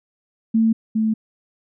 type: tone pair in turn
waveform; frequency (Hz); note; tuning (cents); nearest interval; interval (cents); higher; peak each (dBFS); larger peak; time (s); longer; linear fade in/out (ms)
sine; 224 / 219.4; A3 / A3; +31 / -5; unison; 36; first; -13 / -16; first; 0.54-0.73 / 0.95-1.14; neither; 10
effects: none